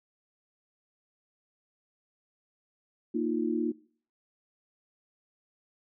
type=chord; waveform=sine; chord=Bb suspended fourth; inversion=none; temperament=equal; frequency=233.1 / 311.1 / 349.2 Hz; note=Bb3 / Eb4 / F4; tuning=0 / 0 / 0 cents; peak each=-31 dBFS; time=3.14-3.72 s; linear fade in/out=10 ms; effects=noise-tail reverb RT60 0.5 s tail -21 dB re dry